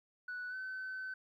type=tone with pitch glide; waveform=sine; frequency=1480 to 1523.4 Hz; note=F#6 to G6; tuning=0 to -50 cents; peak=-38 dBFS; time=0.28-1.14 s; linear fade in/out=5 ms; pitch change=+50 cents; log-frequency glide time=0.49-0.55 s; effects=tanh soft clip ceiling -37 dBFS + 13-bit